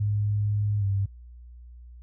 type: tone with pitch glide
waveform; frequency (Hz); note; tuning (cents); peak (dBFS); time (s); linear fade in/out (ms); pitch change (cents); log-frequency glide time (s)
sine; 103.83 to 98.68; G#2 to G2; 0 to +12; -22; 0-1.06; 10; -88; 0.79-0.84
effects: added 60 Hz sine -43 dBFS peak until 2.02 s